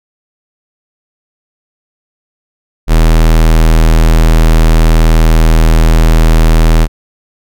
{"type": "tone", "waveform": "square", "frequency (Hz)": 40.28, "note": "E1", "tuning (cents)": -39, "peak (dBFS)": -4, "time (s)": [2.87, 6.88], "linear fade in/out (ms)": 50, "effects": []}